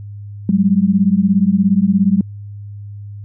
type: beating tone pair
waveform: sine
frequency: 187.7 / 204.7 Hz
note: F#3 / G#3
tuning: +25 / -25 cents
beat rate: 17 Hz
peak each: -13 dBFS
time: 0.49-2.21 s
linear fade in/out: 2 ms
effects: added 102 Hz sine -28 dBFS peak until 3.24 s